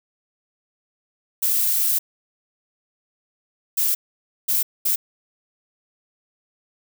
violet noise bursts at uneven times, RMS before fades -20 dBFS, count 4, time 1.42-1.99 / 3.77-3.95 / 4.48-4.63 / 4.85-4.96 s, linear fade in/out 10 ms, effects none

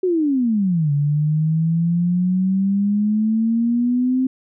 sine exponential two-way sweep, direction down then up, 380 to 142.5 to 261.7 Hz, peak -15 dBFS, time 0.03-4.27 s, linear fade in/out 5 ms, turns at 0.92 s, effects none

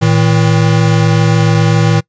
square tone pair together, 112.75 / 160 Hz, A2 / D#3, +43 / +49 cents, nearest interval tritone, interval 606 cents, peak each -11 dBFS, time 0.01-2.01 s, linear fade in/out 20 ms, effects noise-tail reverb RT60 0.1 s tail -24 dB re dry + resampled to 16000 Hz

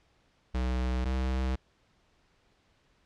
square tone pair in turn, 62.9 / 64.56 Hz, B1 / C2, +32 / -23 cents, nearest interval unison, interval 45 cents, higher second, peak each -28 dBFS, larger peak neither, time 0.54-1.05 / 1.05-1.56 s, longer neither, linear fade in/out 10 ms, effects pink hiss -68 dBFS RMS until 3.05 s + low-pass 5000 Hz 12 dB/octave

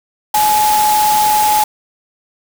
sine tone in noise, 848 Hz, G#5, 36 cents sharp, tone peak -10 dBFS, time 0.34-1.64 s, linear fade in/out 5 ms, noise white, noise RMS -19 dBFS, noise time 0.34-1.64 s, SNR +6 dB, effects none

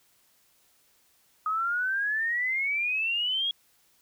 sine exponential sweep, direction up, 1251 to 3322 Hz, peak -25 dBFS, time 1.46-3.51 s, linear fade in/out 2 ms, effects white hiss -65 dBFS RMS until 4.01 s

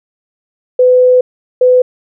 sine tone bursts at uneven times, 503 Hz, B4, 32 cents sharp, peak -4 dBFS, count 2, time 0.79-1.21 / 1.61-1.82 s, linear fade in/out 5 ms, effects none

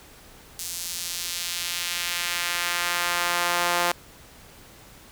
sawtooth tone with high-pass filter sweep, 174.61 Hz, F3, in tune, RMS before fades -27 dBFS, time 0.59-3.92 s, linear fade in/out 2 ms, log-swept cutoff 6400 to 740 Hz, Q 0.92, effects pink hiss -49 dBFS RMS until 5.11 s

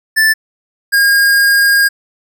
square tone pair in turn, 1760 / 1622.8 Hz, A6 / G#6, 0 / -41 cents, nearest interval minor second, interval 141 cents, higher first, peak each -8 dBFS, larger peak neither, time 0.16-0.34 / 0.92-1.89 s, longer second, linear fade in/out 20 ms, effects none

